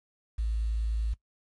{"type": "tone with quantisation", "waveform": "sine", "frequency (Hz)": 55, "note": "A1", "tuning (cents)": 0, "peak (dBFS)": -26, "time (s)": [0.38, 1.14], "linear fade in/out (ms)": 10, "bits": 9, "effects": ["noise-tail reverb RT60 0.1 s tail -19 dB re dry", "MP3 48 kbps"]}